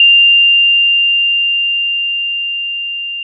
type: tone with level ramp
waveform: sine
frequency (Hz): 2791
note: F7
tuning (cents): -2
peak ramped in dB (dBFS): -3 to -19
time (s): 0-3.23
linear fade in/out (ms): 2
effects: none